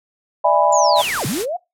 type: chord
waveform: sine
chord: E dominant seventh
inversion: third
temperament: just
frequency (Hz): 593.3 / 659.3 / 824.1 / 988.9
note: D5 / E5 / G#5 / B5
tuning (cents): +18 / 0 / -14 / +2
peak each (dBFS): -17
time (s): 0.44-1.02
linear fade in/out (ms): 10
type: linear two-way sweep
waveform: sine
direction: down then up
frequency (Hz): 7240 to 110 to 744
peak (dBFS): -20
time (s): 0.72-1.57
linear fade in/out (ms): 10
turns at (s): 1.26
type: noise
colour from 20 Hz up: white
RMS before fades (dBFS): -25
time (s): 0.95-1.46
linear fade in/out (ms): 50
effects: noise-tail reverb RT60 0.2 s tail -22 dB re dry + low-pass 12000 Hz 12 dB/octave